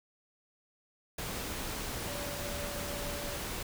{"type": "tone in noise", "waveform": "sine", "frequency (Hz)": 577, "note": "D5", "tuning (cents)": -31, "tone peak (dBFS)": -42, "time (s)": [2.07, 3.37], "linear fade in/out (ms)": 5, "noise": "pink", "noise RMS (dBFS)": -38, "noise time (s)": [1.18, 3.63], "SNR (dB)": -7, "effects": []}